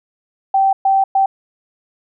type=tone bursts at uneven times; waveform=sine; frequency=777 Hz; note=G5; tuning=16 cents flat; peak=-10 dBFS; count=3; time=0.54-0.73 / 0.85-1.04 / 1.15-1.26 s; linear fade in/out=5 ms; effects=none